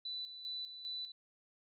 sine tone with tremolo, 3982 Hz, B7, 14 cents sharp, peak -39 dBFS, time 0.05-1.12 s, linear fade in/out 5 ms, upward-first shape square, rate 2.5 Hz, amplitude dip 60%, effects none

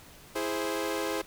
sawtooth chord, E augmented, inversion none, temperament equal, 329.6 / 415.3 / 523.3 Hz, E4 / G#4 / B#4, 0 / 0 / 0 cents, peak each -30 dBFS, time 0.35-1.22 s, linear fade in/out 10 ms, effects pink hiss -52 dBFS RMS until 1.26 s

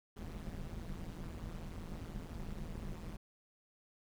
brown noise with amplitude modulation, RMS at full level -40 dBFS, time 0.16-3.17 s, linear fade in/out 10 ms, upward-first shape sine, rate 165 Hz, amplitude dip 95%, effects none

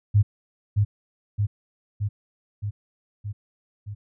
sine tone with echo, 103.2 Hz, G#2, 10 cents flat, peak -13 dBFS, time 0.14-0.23 s, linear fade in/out 20 ms, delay 620 ms, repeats 6, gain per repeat -3 dB, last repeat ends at 3.95 s, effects none

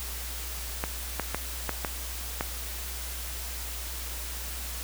clicks, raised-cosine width 0.5 ms, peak -13 dBFS, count 6, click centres 0.839 / 1.197 / 1.346 / 1.693 / 1.848 / 2.409 s, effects added 60 Hz sine -37 dBFS peak until 4.83 s + white hiss -38 dBFS RMS until 4.83 s

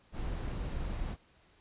brown noise, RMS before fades -36 dBFS, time 0.12-1.17 s, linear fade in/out 50 ms, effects pink hiss -65 dBFS RMS until 1.6 s + resampled to 8000 Hz

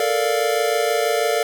square chord, Bb major seventh, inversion third, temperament equal, 440 / 466.2 / 587.3 / 698.5 Hz, A4 / Bb4 / D5 / F5, 0 / 0 / 0 / 0 cents, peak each -24 dBFS, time 0-1.43 s, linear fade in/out 2 ms, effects none

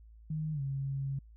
sine tone with pitch glide, 155.56 to 137 Hz, D#3 to C#3, 0 to -20 cents, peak -32 dBFS, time 0.3-1.19 s, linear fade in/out 5 ms, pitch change -220 cents, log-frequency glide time 0.53-0.61 s, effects added 55 Hz sine -52 dBFS peak until 1.36 s

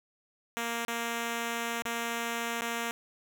5% pulse tone with dropouts, 233.1 Hz, A#3, in tune, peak -20 dBFS, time 0.57-2.91 s, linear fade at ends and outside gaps 0 ms, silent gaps 0.849-0.881 / 1.822-1.853 / 2.609-2.619 s, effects none

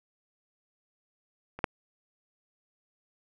clicks, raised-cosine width 0.5 ms, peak -25 / -9 dBFS, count 2, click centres 1.59 / 1.642 s, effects none

